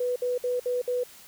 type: tone bursts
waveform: sine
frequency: 494.3 Hz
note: B4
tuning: 1 cent sharp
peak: -24 dBFS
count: 5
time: 0-1.036 s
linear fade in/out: 5 ms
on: 160 ms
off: 59 ms
effects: white hiss -50 dBFS RMS until 1.27 s